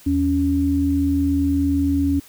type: tone pair together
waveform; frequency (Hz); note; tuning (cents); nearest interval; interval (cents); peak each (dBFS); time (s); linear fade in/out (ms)
sine; 81 / 279.9; E2 / C#4; -30 / +17; octave + major sixth; 2147; -22 / -17; 0.06-2.2; 10
effects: white hiss -47 dBFS RMS until 2.28 s